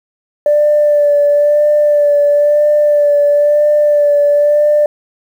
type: tone with vibrato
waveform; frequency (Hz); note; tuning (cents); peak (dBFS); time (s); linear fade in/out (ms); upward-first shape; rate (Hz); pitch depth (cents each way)
sine; 587.3; D5; 0; -6; 0.46-4.86; 2; sine; 1; 23
effects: tanh soft clip ceiling -2 dBFS + 7-bit